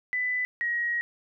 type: tone pair in turn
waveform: sine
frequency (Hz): 1996 / 1894.7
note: B6 / A#6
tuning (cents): +18 / +28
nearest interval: minor second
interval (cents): 90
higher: first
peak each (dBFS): -25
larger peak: neither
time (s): 0.13-0.45 / 0.61-1.01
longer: second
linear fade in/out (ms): 0
effects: none